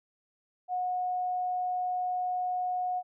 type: tone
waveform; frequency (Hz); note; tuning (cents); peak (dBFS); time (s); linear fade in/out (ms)
sine; 728; F#5; -28; -28; 0.68-3.03; 50
effects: none